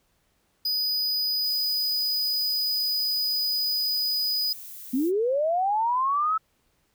square tone, 4968 Hz, D#8, 3 cents flat, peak -24 dBFS, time 0.65-4.53 s, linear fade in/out 5 ms
violet noise, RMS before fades -41 dBFS, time 1.41-5.12 s, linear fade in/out 50 ms
sine linear sweep, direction up, 238.7 to 1315 Hz, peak -21 dBFS, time 4.93-6.38 s, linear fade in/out 10 ms
effects pink hiss -69 dBFS RMS until 6.94 s

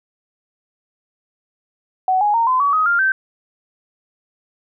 sine tone with pitch steps, 749 / 831.1 / 922.1 / 1023.2 / 1135.3 / 1259.7 / 1397.7 / 1550.8 Hz, F#5 / G#5 / A#5 / C6 / C#6 / D#6 / F6 / G6, +21 / +1 / -19 / -39 / +41 / +21 / +1 / -19 cents, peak -13 dBFS, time 2.08-3.12 s, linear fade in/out 2 ms, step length 130 ms, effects none

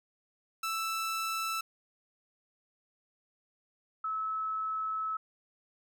sawtooth / sine tone pair in turn, 1322 / 1298.5 Hz, E6 / E6, +5 / -26 cents, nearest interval unison, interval 31 cents, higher first, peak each -28 / -31 dBFS, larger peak first, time 0.63-1.61 / 4.04-5.17 s, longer second, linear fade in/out 5 ms, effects none

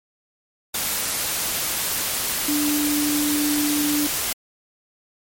sine tone in noise, 294.7 Hz, D4, 6 cents sharp, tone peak -20 dBFS, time 2.48-4.07 s, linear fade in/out 5 ms, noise white, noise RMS -24 dBFS, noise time 0.74-4.33 s, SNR +1 dB, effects MP3 64 kbps

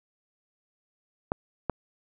clicks, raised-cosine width 1 ms, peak -12 dBFS, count 2, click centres 1.319 / 1.697 s, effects none

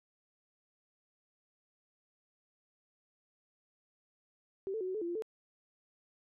sine tone with pitch steps, 386.9 / 443.1 / 369.4 / 374 / 431.9 / 341.9 / 347 / 439.9 Hz, G4 / A4 / F#4 / F#4 / A4 / F4 / F4 / A4, -23 / +12 / -3 / +19 / -32 / -37 / -11 / 0 cents, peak -34 dBFS, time 4.67-5.222 s, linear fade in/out 0 ms, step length 69 ms, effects none

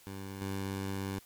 15% pulse tone with level steps, 97.2 Hz, G2, 14 cents flat, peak -34 / -28 dBFS, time 0.07-1.19 s, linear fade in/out 0 ms, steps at 0.41 s, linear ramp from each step 2 ms, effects white hiss -59 dBFS RMS until 1.25 s + MP3 96 kbps

